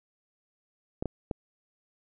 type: clicks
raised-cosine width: 2 ms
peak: -17 dBFS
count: 3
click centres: 1.025 / 1.057 / 1.312 s
effects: none